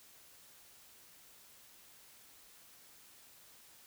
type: silence
effects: white hiss -60 dBFS RMS until 3.86 s